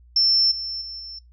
sine tone with level steps, 5360 Hz, E8, 28 cents sharp, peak -14 / -26 / -31 / -33 dBFS, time 0.16-1.19 s, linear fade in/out 5 ms, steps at 0.51 / 0.81 / 0.99 s, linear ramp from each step 10 ms, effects noise-tail reverb RT60 0.2 s tail -25 dB re dry + added 60 Hz sine -48 dBFS peak until 1.32 s

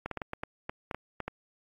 clicks, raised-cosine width 0.5 ms, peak -19 dBFS, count 11, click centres 0.06 / 0.113 / 0.173 / 0.218 / 0.334 / 0.435 / 0.695 / 0.912 / 0.946 / 1.203 / 1.28 s, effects AAC 48 kbps

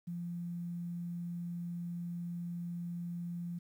sine tone with quantisation, 173 Hz, F3, 16 cents flat, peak -37 dBFS, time 0.07-3.59 s, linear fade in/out 10 ms, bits 11, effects none

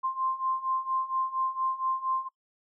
sine beating tone pair, 1046.5 / 1050.8 Hz, C6 / C6, 0 / +7 cents, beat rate 4.3 Hz, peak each -32 / -29 dBFS, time 0.03-2.29 s, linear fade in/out 20 ms, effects noise-tail reverb RT60 0.1 s tail -22 dB re dry

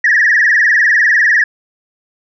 sine tone with vibrato, 1800 Hz, A6, 39 cents sharp, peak -6 dBFS, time 0.04-1.44 s, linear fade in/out 5 ms, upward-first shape triangle, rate 20 Hz, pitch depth 170 cents each way, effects tanh soft clip ceiling -3 dBFS

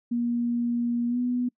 sine tone with pitch glide, 238.1 to 246.4 Hz, A#3 to B3, +37 to -4 cents, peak -23 dBFS, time 0.11-1.49 s, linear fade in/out 10 ms, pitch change +59 cents, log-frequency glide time 1.08-1.18 s, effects noise-tail reverb RT60 0.1 s tail -26 dB re dry

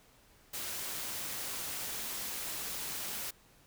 white noise, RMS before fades -39 dBFS, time 0.53-3.31 s, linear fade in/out 10 ms, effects pink hiss -63 dBFS RMS until 3.66 s

